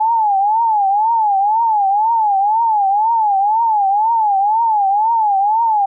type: tone with vibrato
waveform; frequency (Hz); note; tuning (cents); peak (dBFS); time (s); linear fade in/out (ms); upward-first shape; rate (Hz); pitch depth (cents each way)
sine; 849; G#5; +38; -11; 0-5.86; 10; triangle; 2; 180
effects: none